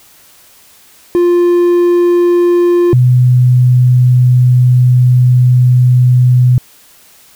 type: tone pair in turn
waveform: triangle / sine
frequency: 350 / 125.07 Hz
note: F4 / B2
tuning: +4 / +22 cents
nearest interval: octave + tritone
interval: 1782 cents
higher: first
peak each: -4 dBFS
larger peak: neither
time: 1.15-2.93 / 2.93-6.58 s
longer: second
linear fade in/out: 0 ms
effects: white hiss -43 dBFS RMS until 7.35 s